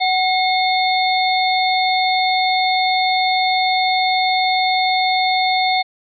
harmonic tone with a mistuned harmonic, 721 Hz, F#5, 45 cents flat, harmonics 1 / 3 / 5 / 6, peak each -16 / -21 / -23 / -24 dBFS, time 0-5.83 s, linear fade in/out 20 ms, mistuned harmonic 1, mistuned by +58 cents, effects none

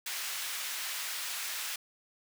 pink high-pass noise, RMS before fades -37 dBFS, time 0.06-1.76 s, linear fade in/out 5 ms, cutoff 1700 Hz, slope 12 dB/octave, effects none

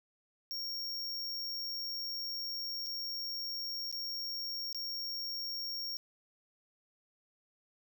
square tone with dropouts, 5540 Hz, F8, 15 cents flat, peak -37 dBFS, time 0.51-5.97 s, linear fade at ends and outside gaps 0 ms, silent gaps 2.862-2.867 / 3.914-3.926 / 4.728-4.747 s, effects none

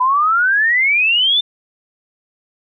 sine exponential sweep, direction up, 987.8 to 3600 Hz, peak -11 dBFS, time 0-1.41 s, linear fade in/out 10 ms, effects none

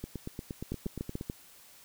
two click trains, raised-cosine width 3 ms, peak -24 / -21 dBFS, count 11 / 5, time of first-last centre 0.04-1.211 / 0.72-1.299 s, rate 8.54 / 6.91 Hz, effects white hiss -56 dBFS RMS until 1.84 s

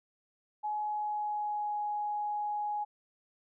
sine tone with pitch glide, 844 to 834.3 Hz, G#5 to G#5, +28 to +8 cents, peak -31 dBFS, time 0.63-2.85 s, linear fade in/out 20 ms, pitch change -20 cents, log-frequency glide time 0.79-1.77 s, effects none

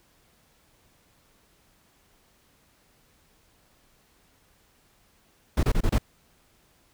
brown noise bursts, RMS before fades -21 dBFS, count 5, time 5.57-5.983 s, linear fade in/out 5 ms, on 61 ms, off 27 ms, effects pink hiss -63 dBFS RMS until 6.93 s

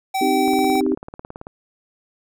square tone, 769 Hz, G5, 33 cents flat, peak -20 dBFS, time 0.14-0.81 s, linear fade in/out 10 ms
sine chord, C minor, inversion none, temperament equal, 261.6 / 311.1 / 392 Hz, C4 / Eb4 / G4, 0 / 0 / 0 cents, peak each -21 dBFS, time 0.21-0.95 s, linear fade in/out 5 ms
click train, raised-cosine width 1 ms, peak -20 dBFS, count 19, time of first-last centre 0.48-1.469 s, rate 18.2 Hz
effects none

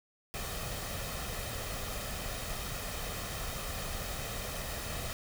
pink noise with comb filter, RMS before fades -38 dBFS, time 0.34-5.13 s, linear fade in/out 0 ms, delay 1.6 ms, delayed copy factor +0.5, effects none

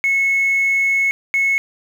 sine tone pair in turn, 2192 / 2192 Hz, C#7 / C#7, -20 / -20 cents, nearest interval unison, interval 0 cents, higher neither, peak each -12 dBFS, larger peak neither, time 0.04-1.11 / 1.34-1.58 s, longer first, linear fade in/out 0 ms, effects tanh soft clip ceiling -11 dBFS + 7-bit

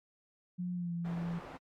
sine tone with pitch glide, 178.6 to 170.63 Hz, F3 to F3, +39 to -40 cents, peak -34 dBFS, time 0.58-1.4 s, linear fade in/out 20 ms, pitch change -79 cents, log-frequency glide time 0.74-0.93 s
white low-pass noise, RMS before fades -48 dBFS, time 1.04-1.58 s, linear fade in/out 20 ms, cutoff 960 Hz, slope 12 dB/octave
effects AAC 64 kbps

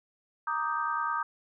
sine chord, Eb major seventh, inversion second, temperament equal, 932.3 / 1174.7 / 1244.5 / 1568 Hz, Bb5 / D6 / Eb6 / G6, 0 / 0 / 0 / 0 cents, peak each -34 / -35 / -31 / -35 dBFS, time 0.47-1.23 s, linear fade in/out 5 ms, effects none

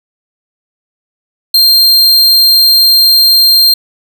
45% pulse tone, 4186 Hz, C8, in tune, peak -3 dBFS, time 1.54-3.74 s, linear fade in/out 5 ms, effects none

